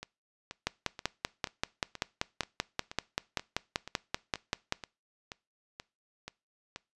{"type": "two click trains", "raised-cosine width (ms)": 0.2, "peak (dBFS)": [-23, -11], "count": [15, 22], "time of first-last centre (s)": [[0.03, 6.761], [0.67, 4.724]], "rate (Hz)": [2.08, 5.18], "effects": ["noise-tail reverb RT60 0.3 s tail -23 dB re dry", "resampled to 24000 Hz"]}